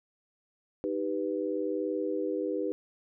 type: chord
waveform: sine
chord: Eb augmented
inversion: none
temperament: equal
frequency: 311.1 / 392 / 493.9 Hz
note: Eb4 / G4 / B4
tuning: 0 / 0 / 0 cents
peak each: -33 dBFS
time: 0.84-2.72 s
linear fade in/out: 0 ms
effects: none